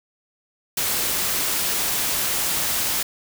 white noise, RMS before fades -23 dBFS, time 0.77-3.03 s, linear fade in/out 5 ms, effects none

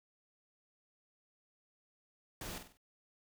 pink noise with echo, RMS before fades -44 dBFS, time 2.41-2.58 s, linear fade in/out 2 ms, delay 48 ms, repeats 4, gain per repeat -7 dB, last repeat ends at 2.772 s, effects none

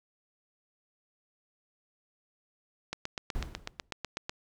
click train, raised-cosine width 0.2 ms, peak -17 dBFS, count 12, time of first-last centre 2.93-4.295 s, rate 8.06 Hz
brown noise with exponential decay, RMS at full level -34 dBFS, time 3.35-3.91 s, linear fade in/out 0 ms, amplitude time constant 120 ms
effects none

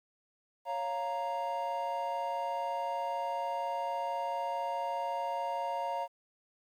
triangle chord, Bb minor, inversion first, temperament equal, 554.4 / 698.5 / 932.3 Hz, Db5 / F5 / Bb5, 0 / 0 / 0 cents, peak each -37 / -35 / -33 dBFS, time 0.65-6.08 s, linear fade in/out 50 ms, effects 11-bit

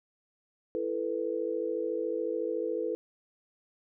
sine chord, E suspended fourth, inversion none, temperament equal with one note detuned, 333.1 / 440 / 493.9 Hz, E4 / A4 / B4, +18 / 0 / 0 cents, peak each -35 / -33 / -33 dBFS, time 0.75-2.95 s, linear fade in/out 0 ms, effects none

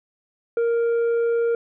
triangle tone with tanh clipping, 466.2 Hz, A#4, in tune, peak -19 dBFS, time 0.57-1.55 s, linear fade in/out 2 ms, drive 9 dB, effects none

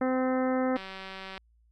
harmonic tone, 257.9 Hz, C4, 25 cents flat, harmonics 1 / 2 / 3 / 4 / 5 / 6 / 7 / 8, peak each -27 / -29 / -35 / -41 / -38 / -44 / -43 / -46 dBFS, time 0.01-0.77 s, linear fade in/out 5 ms
click train, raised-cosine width 0.3 ms, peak -25 dBFS, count 119, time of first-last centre 0.76-1.378 s, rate 191 Hz
effects added 57 Hz sine -61 dBFS peak until 1.71 s

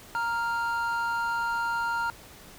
triangle tone pair together, 932.3 / 1396.9 Hz, A#5 / F6, 0 / 0 cents, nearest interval perfect fifth, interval 700 cents, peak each -27 dBFS, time 0.15-2.1 s, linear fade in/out 0 ms, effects pink hiss -49 dBFS RMS until 2.58 s

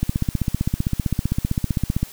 click train, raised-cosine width 5 ms, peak -7 dBFS, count 32, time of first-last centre 0.03-2.03 s, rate 15.5 Hz, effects white hiss -42 dBFS RMS until 2.12 s

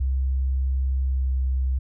sine tone with pitch glide, 65.9 to 65.11 Hz, C2 to C2, +13 to -8 cents, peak -20 dBFS, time 0-1.79 s, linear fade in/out 10 ms, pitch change -21 cents, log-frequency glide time 1.03-1.34 s, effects none

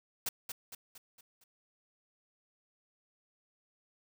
white noise with echo, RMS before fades -34 dBFS, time 0.26-0.29 s, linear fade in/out 5 ms, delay 230 ms, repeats 5, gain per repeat -6 dB, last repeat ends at 1.44 s, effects none

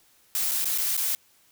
blue noise with dropouts, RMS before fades -26 dBFS, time 0.35-1.15 s, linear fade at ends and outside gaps 0 ms, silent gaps 0.512-0.517 / 0.644-0.656 / 0.777-0.783 / 0.967-0.976 s, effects white hiss -61 dBFS RMS until 1.51 s

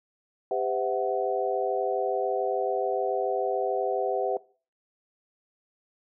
sine tone cluster, 397.5 / 509 / 658 / 745 Hz, G4 / C5 / E5 / F#5, +24 / -48 / -3 / +12 cents, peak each -30 dBFS, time 0.51-4.37 s, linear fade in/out 2 ms, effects noise-tail reverb RT60 0.4 s tail -21 dB re dry

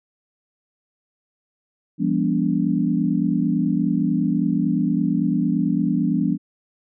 sine tone cluster, 170.7 / 199.7 / 243.2 / 288.3 Hz, F3 / G3 / B3 / D4, -39 / +32 / -26 / -32 cents, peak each -23 dBFS, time 1.98-6.38 s, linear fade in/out 50 ms, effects none

